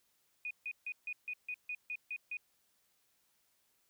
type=tone bursts; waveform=sine; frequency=2474 Hz; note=D#7; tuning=10 cents flat; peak=-37 dBFS; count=10; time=0.45-2.37 s; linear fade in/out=2 ms; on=57 ms; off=150 ms; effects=white hiss -75 dBFS RMS until 3.89 s